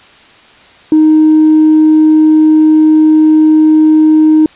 triangle tone with tanh clipping, 311.1 Hz, D#4, in tune, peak -3 dBFS, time 0.92-4.46 s, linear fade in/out 2 ms, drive 5 dB, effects white hiss -40 dBFS RMS until 4.55 s + resampled to 8000 Hz

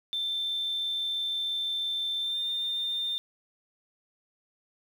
sine tone with pitch glide, 3557 to 3607 Hz, A7 to A7, +18 to +42 cents, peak -27 dBFS, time 0.13-3.18 s, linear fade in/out 0 ms, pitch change +24 cents, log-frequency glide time 2.2-2.42 s, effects tanh soft clip ceiling -24 dBFS + 9-bit

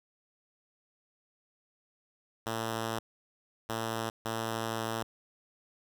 5% pulse tone bursts at uneven times, 112.7 Hz, A2, 42 cents sharp, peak -21 dBFS, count 3, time 2.46-2.99 / 3.69-4.1 / 4.25-5.03 s, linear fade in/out 5 ms, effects none

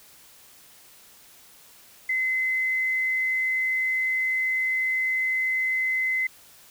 sine tone, 2047 Hz, C7, 38 cents flat, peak -22 dBFS, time 2.09-6.27 s, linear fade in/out 5 ms, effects white hiss -52 dBFS RMS until 6.7 s

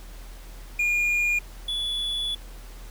triangle tone pair in turn, 2425 / 3429 Hz, D#7 / A7, -45 / -45 cents, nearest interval tritone, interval 600 cents, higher second, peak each -19 / -24 dBFS, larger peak first, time 0.79-1.39 / 1.68-2.35 s, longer second, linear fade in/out 5 ms, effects added 40 Hz sine -39 dBFS peak until 2.9 s + pink hiss -49 dBFS RMS until 2.9 s

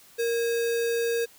sine tone with sample-and-hold, 466.2 Hz, A#4, in tune, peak -23 dBFS, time 0.18-1.26 s, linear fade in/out 20 ms, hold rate 2100 Hz, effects white hiss -54 dBFS RMS until 1.38 s

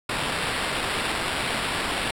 white noise with sample-and-hold, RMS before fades -27 dBFS, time 0.09-2.11 s, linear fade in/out 5 ms, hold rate 6300 Hz, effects low-pass 11000 Hz 12 dB/octave

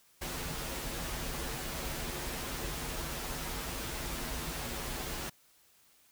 pink noise with comb filter, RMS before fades -38 dBFS, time 0.21-5.3 s, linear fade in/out 10 ms, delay 10 ms, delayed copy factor -0.6, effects white hiss -65 dBFS RMS until 6.11 s

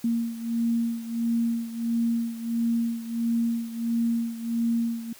sine beating tone pair, 231.4 / 232.9 Hz, A#3 / A#3, -13 / -1 cents, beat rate 1.5 Hz, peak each -25 / -29 dBFS, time 0.04-5.13 s, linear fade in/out 5 ms, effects white hiss -50 dBFS RMS until 5.19 s

